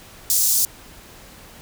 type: high-pass noise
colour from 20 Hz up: pink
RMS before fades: -18 dBFS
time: 0.3-0.65 s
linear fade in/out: 0 ms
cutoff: 5700 Hz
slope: 24 dB/octave
effects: pink hiss -44 dBFS RMS until 1.61 s